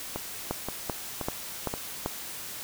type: two click trains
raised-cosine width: 1 ms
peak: -14 / -17 dBFS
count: 5 / 4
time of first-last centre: 0.51-2.06 / 0.16-1.739 s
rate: 2.58 / 1.9 Hz
effects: white hiss -39 dBFS RMS until 2.63 s